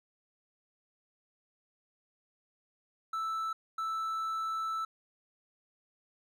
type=tone bursts at uneven times; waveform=triangle; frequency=1318.5 Hz; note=E6; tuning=in tune; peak=-30 dBFS; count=2; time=3.13-3.53 / 3.78-4.85 s; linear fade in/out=5 ms; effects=none